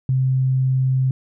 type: tone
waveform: sine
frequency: 130.81 Hz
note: C3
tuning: in tune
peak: -15 dBFS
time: 0.09-1.11 s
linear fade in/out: 2 ms
effects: none